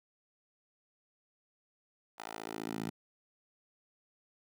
10% pulse tone with high-pass filter sweep, 55 Hz, A1, in tune, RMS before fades -41 dBFS, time 2.18-2.9 s, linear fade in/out 10 ms, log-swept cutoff 810 to 170 Hz, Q 1.4, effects none

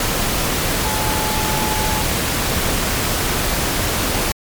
sine tone in noise, 862 Hz, A5, 36 cents flat, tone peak -24 dBFS, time 0.85-2.02 s, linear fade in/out 2 ms, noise pink, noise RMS -19 dBFS, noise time 0-4.32 s, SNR -8 dB, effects MP3 96 kbps

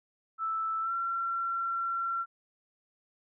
sine tone with pitch glide, 1318.5 to 1361.1 Hz, E6 to F6, 0 to -45 cents, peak -29 dBFS, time 0.38-2.26 s, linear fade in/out 50 ms, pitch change +55 cents, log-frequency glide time 0.81-0.92 s, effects none

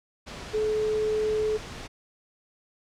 sine tone in noise, 430.1 Hz, A4, 39 cents flat, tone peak -23 dBFS, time 0.53-1.58 s, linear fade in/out 20 ms, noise pink, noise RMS -39 dBFS, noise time 0.26-1.88 s, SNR +13 dB, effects low-pass 6000 Hz 12 dB/octave

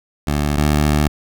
15% pulse tone pair in turn, 73.42 / 74.49 Hz, D2 / D2, 0 / +25 cents, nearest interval unison, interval 25 cents, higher second, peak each -10 / -7 dBFS, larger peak second, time 0.27-0.57 / 0.57-1.08 s, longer second, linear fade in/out 5 ms, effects none

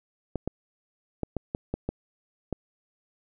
clicks, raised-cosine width 2 ms, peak -15 dBFS, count 8, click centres 0.357 / 0.476 / 1.233 / 1.367 / 1.549 / 1.74 / 1.89 / 2.527 s, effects none

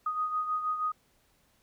sine beating tone pair, 1244.5 / 1250.8 Hz, D#6 / D#6, 0 / +9 cents, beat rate 6.3 Hz, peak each -29 / -37 dBFS, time 0.06-0.92 s, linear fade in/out 5 ms, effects pink hiss -68 dBFS RMS until 1.62 s

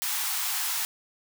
white high-pass noise, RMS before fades -29 dBFS, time 0.02-0.85 s, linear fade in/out 0 ms, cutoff 730 Hz, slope 96 dB/octave, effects none

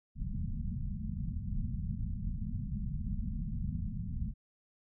pink low-pass noise, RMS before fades -36 dBFS, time 0.15-4.34 s, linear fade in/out 50 ms, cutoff 230 Hz, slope 96 dB/octave, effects none

